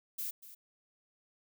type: noise with echo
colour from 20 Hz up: violet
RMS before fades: -38 dBFS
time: 0.18-0.31 s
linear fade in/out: 10 ms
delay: 240 ms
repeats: 1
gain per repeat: -14 dB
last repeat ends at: 0.55 s
effects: none